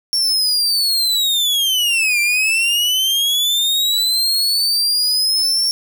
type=linear two-way sweep; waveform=40% pulse; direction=down then up; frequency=5500 to 2349 to 5500 Hz; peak=-13 dBFS; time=0.13-5.71 s; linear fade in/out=0 ms; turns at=2.2 s; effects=none